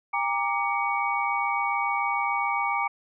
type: tone cluster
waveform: sine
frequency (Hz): 805 / 932 / 1178 / 2248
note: G5 / A#5 / D6 / C#7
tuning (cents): +46 / -1 / +5 / +24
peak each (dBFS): -29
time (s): 0.13-2.88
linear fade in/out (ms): 10
effects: none